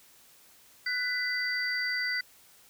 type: tone cluster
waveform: sine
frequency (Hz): 1483 / 1993 / 4666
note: F#6 / B6 / D8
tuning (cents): +4 / +15 / -12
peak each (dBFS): -34 / -30 / -35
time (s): 0.86-2.21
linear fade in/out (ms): 5
effects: white hiss -58 dBFS RMS until 2.69 s